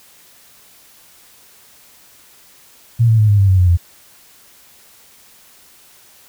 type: tone with pitch steps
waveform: sine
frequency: 116.6 / 111.72 / 107.05 / 102.57 / 98.28 / 94.16 / 90.22 / 86.45 Hz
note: A#2 / A2 / A2 / G#2 / G2 / F#2 / F#2 / F2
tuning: +1 / +27 / -47 / -21 / +5 / +31 / -43 / -17 cents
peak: -8 dBFS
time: 2.99-3.774 s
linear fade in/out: 20 ms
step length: 98 ms
effects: white hiss -47 dBFS RMS until 6.28 s